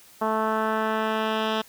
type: tone with low-pass filter sweep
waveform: 10% pulse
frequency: 219 Hz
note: A3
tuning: 8 cents flat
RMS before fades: -25 dBFS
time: 0.21-1.62 s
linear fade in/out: 10 ms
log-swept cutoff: 1100 to 3500 Hz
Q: 1.7
effects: white hiss -52 dBFS RMS until 1.68 s